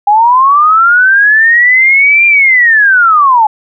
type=linear two-way sweep; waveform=sine; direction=up then down; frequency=805 to 2400 to 833 Hz; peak=-3 dBFS; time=0.07-3.47 s; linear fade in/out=5 ms; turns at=2.26 s; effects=none